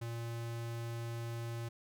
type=tone; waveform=square; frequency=116.54 Hz; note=A#2; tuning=in tune; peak=-39 dBFS; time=0.01-1.69 s; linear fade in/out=10 ms; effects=none